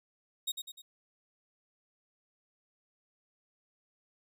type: tone with echo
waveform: sawtooth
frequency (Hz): 3754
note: A#7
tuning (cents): +11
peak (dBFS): -28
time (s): 0.47-0.52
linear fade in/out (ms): 10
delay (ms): 100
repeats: 3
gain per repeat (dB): -6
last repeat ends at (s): 0.82
effects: none